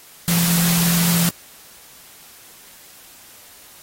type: tone in noise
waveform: sine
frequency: 171 Hz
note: F3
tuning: 36 cents flat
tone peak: -17 dBFS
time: 0.28-1.29 s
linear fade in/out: 0 ms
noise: white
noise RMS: -21 dBFS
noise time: 0.28-1.29 s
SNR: +1 dB
effects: white hiss -45 dBFS RMS until 3.82 s + AAC 48 kbps